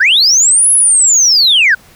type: linear two-way sweep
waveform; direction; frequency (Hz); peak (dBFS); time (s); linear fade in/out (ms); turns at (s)
sine; up then down; 1440 to 10720 to 1440; -4; 0-1.75; 10; 0.71
effects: tanh soft clip ceiling -2 dBFS + pink hiss -43 dBFS RMS until 1.95 s